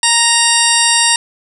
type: harmonic tone with a mistuned harmonic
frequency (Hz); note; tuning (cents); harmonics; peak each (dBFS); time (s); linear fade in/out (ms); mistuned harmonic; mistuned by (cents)
932.3; A#5; 0; 1 / 2 / 3 / 4 / 5 / 6 / 8 / 9 / 10; -18 / -18 / -18 / -18 / -18 / -18 / -18 / -18 / -18; 0.03-1.16; 2; 8; +24
effects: none